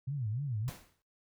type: tone with vibrato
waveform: sine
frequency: 123.47 Hz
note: B2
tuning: in tune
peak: -32 dBFS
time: 0.07-0.7 s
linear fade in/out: 10 ms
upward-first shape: sine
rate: 3.4 Hz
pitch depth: 290 cents each way
type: noise with exponential decay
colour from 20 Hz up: pink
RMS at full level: -43 dBFS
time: 0.68-1.02 s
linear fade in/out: 0 ms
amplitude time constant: 73 ms
effects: noise-tail reverb RT60 0.2 s tail -18 dB re dry